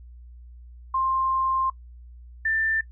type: tone pair in turn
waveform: sine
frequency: 1055 / 1780.6 Hz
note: C6 / A6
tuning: +14 / +20 cents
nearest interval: major sixth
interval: 906 cents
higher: second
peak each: -21 dBFS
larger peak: neither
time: 0.94-1.7 / 2.45-2.81 s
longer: first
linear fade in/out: 5 ms
effects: noise-tail reverb RT60 0.1 s tail -21 dB re dry + added 60 Hz sine -42 dBFS peak until 2.91 s